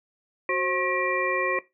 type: tone cluster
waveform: sine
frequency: 370 / 530 / 1079 / 1916 / 2373 Hz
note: F#4 / C5 / C#6 / A#6 / D7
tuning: 0 / +22 / -47 / +47 / +17 cents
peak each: -29 dBFS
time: 0.49-1.59 s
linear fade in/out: 2 ms
effects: noise-tail reverb RT60 0.2 s tail -18 dB re dry